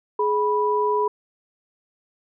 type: tone pair together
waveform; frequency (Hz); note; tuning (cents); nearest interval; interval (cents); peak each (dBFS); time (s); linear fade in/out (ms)
sine; 420 / 982.9; G#4 / B5; +19 / -9; octave + minor third; 1472; -21; 0.19-1.08; 5
effects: none